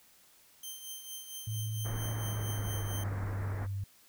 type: tone with tremolo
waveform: 10% pulse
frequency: 3127 Hz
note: G7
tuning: 5 cents flat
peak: -31 dBFS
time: 0.63-3.04 s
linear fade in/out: 5 ms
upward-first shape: triangle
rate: 4.4 Hz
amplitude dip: 65%
type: tone with pitch glide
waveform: sine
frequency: 110 to 98.57 Hz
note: A2 to G2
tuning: 0 to +10 cents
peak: -33 dBFS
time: 1.47-3.84 s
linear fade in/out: 5 ms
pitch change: -190 cents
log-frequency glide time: 2.17-3.18 s
type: low-pass noise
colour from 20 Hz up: pink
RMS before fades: -42 dBFS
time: 1.84-3.67 s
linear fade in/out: 20 ms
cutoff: 2000 Hz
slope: 48 dB/octave
effects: white hiss -62 dBFS RMS until 4.08 s